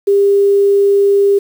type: tone with quantisation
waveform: sine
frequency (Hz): 400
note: G4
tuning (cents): +35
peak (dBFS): -7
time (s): 0.07-1.39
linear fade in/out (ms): 10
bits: 6
effects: none